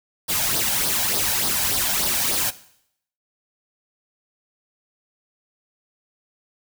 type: noise with flanger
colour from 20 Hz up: white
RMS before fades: -22 dBFS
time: 0.28-2.51 s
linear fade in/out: 20 ms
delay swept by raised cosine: 0.2 to 1.3 ms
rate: 3.4 Hz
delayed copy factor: +0.6
effects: noise-tail reverb RT60 0.7 s tail -17 dB re dry